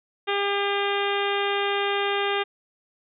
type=harmonic tone; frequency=401.8 Hz; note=G4; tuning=43 cents sharp; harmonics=1 / 2 / 3 / 4 / 5 / 6 / 7 / 8 / 9; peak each=-26 / -29 / -31 / -32 / -33 / -34 / -34 / -35 / -36 dBFS; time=0.27-2.44 s; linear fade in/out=20 ms; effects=none